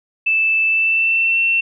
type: tone with pitch glide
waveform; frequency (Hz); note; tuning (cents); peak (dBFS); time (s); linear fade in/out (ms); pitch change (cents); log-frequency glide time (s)
sine; 2637 to 2700; E7 to E7; 0 to +41; -13; 0.26-1.61; 10; +41; 0.66-1.38
effects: none